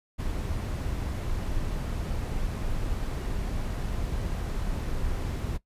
brown noise, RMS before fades -30 dBFS, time 0.18-5.58 s, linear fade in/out 20 ms, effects noise-tail reverb RT60 0.1 s tail -18 dB re dry + resampled to 32000 Hz

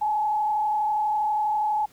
sine tone with frequency modulation, 849 Hz, G#5, 38 cents sharp, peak -21 dBFS, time 0.01-1.86 s, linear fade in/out 10 ms, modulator 32.3 Hz, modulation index 0.62, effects pink hiss -56 dBFS RMS until 1.92 s

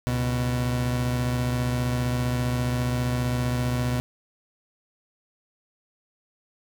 30% pulse tone pair together, 69.25 / 123.47 Hz, C#2 / B2, -1 / 0 cents, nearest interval minor seventh, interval 1001 cents, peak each -29 / -21 dBFS, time 0.07-4 s, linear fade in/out 0 ms, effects none

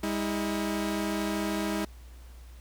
sawtooth tone pair together, 202.7 / 320.7 Hz, G#3 / E4, -42 / -48 cents, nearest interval minor sixth, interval 794 cents, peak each -27 dBFS, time 0.03-1.85 s, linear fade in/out 5 ms, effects added 60 Hz sine -45 dBFS peak until 2.6 s + pink hiss -58 dBFS RMS until 2.6 s

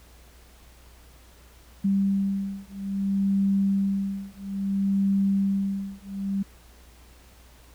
sine beating tone pair, 196.2 / 196.8 Hz, G3 / G3, +2 / +7 cents, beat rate 0.6 Hz, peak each -25 dBFS, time 1.84-6.43 s, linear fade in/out 10 ms, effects added 60 Hz sine -51 dBFS peak until 7.74 s + pink hiss -55 dBFS RMS until 7.74 s

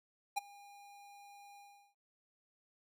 square tone with ADSR envelope, 809 Hz, G#5, 46 cents flat, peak -31 dBFS, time 0.36-1.95 s, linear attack 17 ms, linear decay 17 ms, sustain -24 dB, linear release 370 ms, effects none

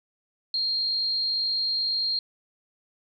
sine tone with amplitude modulation, 4217 Hz, C8, 13 cents sharp, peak -22 dBFS, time 0.54-2.19 s, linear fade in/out 2 ms, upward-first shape sine, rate 249 Hz, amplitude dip 30%, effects none

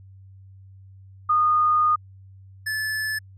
sine / square tone pair in turn, 1228 / 1736.7 Hz, D#6 / A6, -23 / -23 cents, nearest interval tritone, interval 600 cents, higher second, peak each -16 / -25 dBFS, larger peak first, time 1.29-1.96 / 2.66-3.19 s, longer first, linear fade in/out 10 ms, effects added 96 Hz sine -44 dBFS peak until 3.37 s + resampled to 32000 Hz

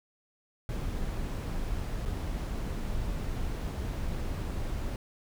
brown noise with dropouts, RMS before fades -33 dBFS, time 0.69-4.96 s, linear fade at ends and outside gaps 1 ms, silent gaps 2.053-2.058 s, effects none

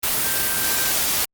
sine tone in noise, 1568 Hz, G6, in tune, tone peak -30 dBFS, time 0.24-0.92 s, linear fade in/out 5 ms, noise white, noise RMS -21 dBFS, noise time 0.03-1.25 s, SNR -12 dB, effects Opus 24 kbps

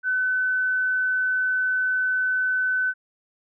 sine tone, 1511 Hz, F#6, 36 cents sharp, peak -20 dBFS, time 0.03-2.94 s, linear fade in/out 50 ms, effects none

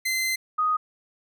sawtooth / sine tone pair in turn, 2067 / 1246.1 Hz, C7 / D#6, -22 / +2 cents, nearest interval major sixth, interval 876 cents, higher first, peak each -20 dBFS, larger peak neither, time 0.05-0.36 / 0.58-0.77 s, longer first, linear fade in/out 10 ms, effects none

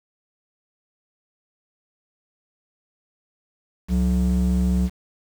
triangle ring-modulated tone, 124.8 Hz, B2, 19 cents sharp, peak -12 dBFS, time 3.88-4.9 s, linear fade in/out 50 ms, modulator 57.4 Hz, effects 7-bit

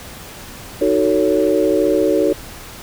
sine chord, D# half-diminished seventh, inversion none, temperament just, 311.1 / 373.4 / 448 / 560 Hz, D#4 / F#4 / A4 / C#5, 0 / +16 / +31 / +18 cents, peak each -18 dBFS, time 0.81-2.33 s, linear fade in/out 5 ms, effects pink hiss -35 dBFS RMS until 2.82 s

